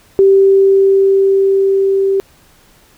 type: tone with level ramp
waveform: sine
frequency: 389.7 Hz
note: G4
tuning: 10 cents flat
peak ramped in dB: -4 to -10 dBFS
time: 0.19-2.2 s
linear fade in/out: 0 ms
effects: pink hiss -48 dBFS RMS until 2.97 s